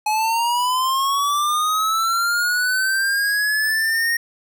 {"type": "linear sweep", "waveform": "square", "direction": "up", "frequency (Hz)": [845, 1864.7], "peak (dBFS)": -18, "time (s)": [0.06, 4.17], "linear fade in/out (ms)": 5, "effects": []}